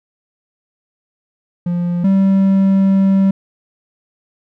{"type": "tone pair in turn", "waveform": "triangle", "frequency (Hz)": [174.61, 193.73], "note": ["F3", "G3"], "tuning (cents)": [0, -20], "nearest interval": "major second", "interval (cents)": 180, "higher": "second", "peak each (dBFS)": [-13, -7], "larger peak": "second", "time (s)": [[1.66, 2.04], [2.04, 3.31]], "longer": "second", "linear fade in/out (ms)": 5, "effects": []}